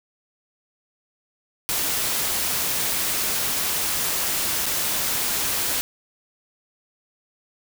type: noise with dropouts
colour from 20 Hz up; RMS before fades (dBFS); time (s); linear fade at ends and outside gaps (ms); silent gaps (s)
white; -24; 1.69-5.81; 0; 4.658-4.664
effects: none